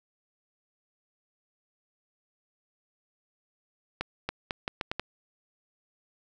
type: accelerating click train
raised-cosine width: 0.3 ms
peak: -14 dBFS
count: 7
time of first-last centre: 4.01-4.996 s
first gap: 280 ms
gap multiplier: 0.78
effects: none